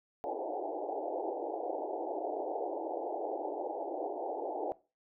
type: band-pass noise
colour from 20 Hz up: white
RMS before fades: -37 dBFS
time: 0.24-4.72 s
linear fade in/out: 0 ms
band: 300 to 850 Hz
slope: 96 dB/octave
effects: noise-tail reverb RT60 0.3 s tail -20 dB re dry